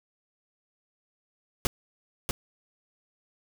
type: noise with echo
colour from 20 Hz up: pink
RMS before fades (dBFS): -25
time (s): 1.65-1.67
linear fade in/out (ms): 0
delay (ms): 640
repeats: 1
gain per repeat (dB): -4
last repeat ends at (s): 2.31
effects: none